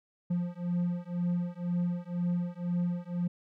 triangle beating tone pair, 174.61 / 176.61 Hz, F3 / F3, 0 / +20 cents, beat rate 2 Hz, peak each -30 dBFS, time 0.3-3.28 s, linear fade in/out 10 ms, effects none

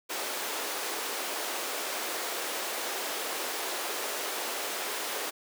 pink high-pass noise, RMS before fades -34 dBFS, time 0.09-5.31 s, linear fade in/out 20 ms, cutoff 370 Hz, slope 24 dB/octave, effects none

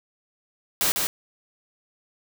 white noise with echo, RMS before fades -22 dBFS, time 0.81-0.92 s, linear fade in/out 0 ms, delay 150 ms, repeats 1, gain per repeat -3 dB, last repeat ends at 1.07 s, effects none

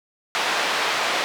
pink band-pass noise, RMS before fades -23 dBFS, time 0.35-1.24 s, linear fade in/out 0 ms, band 680 to 4100 Hz, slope 12 dB/octave, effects none

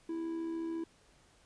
triangle tone with amplitude modulation, 329.6 Hz, E4, in tune, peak -31 dBFS, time 0.09-0.84 s, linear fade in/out 5 ms, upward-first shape sine, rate 74.1 Hz, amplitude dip 40%, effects pink hiss -65 dBFS RMS until 1.45 s + resampled to 22050 Hz

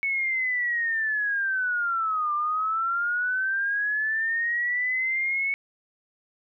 sine linear two-way sweep, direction down then up, 2217 to 1185 to 2217 Hz, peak -23 dBFS, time 0.03-5.54 s, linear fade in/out 0 ms, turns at 2.34 s, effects none

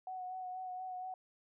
sine tone with vibrato, 740 Hz, F#5, in tune, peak -40 dBFS, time 0.07-1.14 s, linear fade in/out 2 ms, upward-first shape sine, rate 4.2 Hz, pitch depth 22 cents each way, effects none

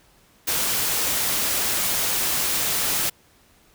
white noise, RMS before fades -23 dBFS, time 0.47-3.1 s, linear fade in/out 10 ms, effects pink hiss -57 dBFS RMS until 3.74 s

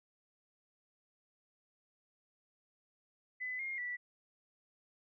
sine tone with pitch steps, 2009 / 2130 / 1961 Hz, B6 / C7 / B6, +29 / +30 / -13 cents, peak -37 dBFS, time 3.4-3.97 s, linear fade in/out 20 ms, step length 190 ms, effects none

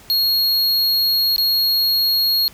square tone with dropouts, 4296 Hz, C8, 45 cents sharp, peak -15 dBFS, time 0.1-2.48 s, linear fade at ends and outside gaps 0 ms, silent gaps 1.362-1.381 s, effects pink hiss -45 dBFS RMS until 2.53 s

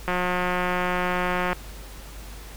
click train, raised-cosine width 0.5 ms, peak -10 dBFS, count 262, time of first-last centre 0.08-1.53 s, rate 180 Hz, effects added 50 Hz sine -39 dBFS peak until 2.56 s + pink hiss -44 dBFS RMS until 2.56 s

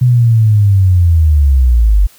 sine linear sweep, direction down, 126.5 to 46.65 Hz, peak -5 dBFS, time 0.01-2.07 s, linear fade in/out 10 ms, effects white hiss -44 dBFS RMS until 2.18 s

